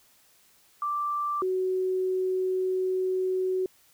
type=tone pair in turn; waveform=sine; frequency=1174.7 / 372.7 Hz; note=D6 / F#4; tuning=0 / +13 cents; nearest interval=octave + minor sixth; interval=1987 cents; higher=first; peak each=-26 / -24 dBFS; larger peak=second; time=0.82-1.42 / 1.42-3.66 s; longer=second; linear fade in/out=2 ms; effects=white hiss -61 dBFS RMS until 3.93 s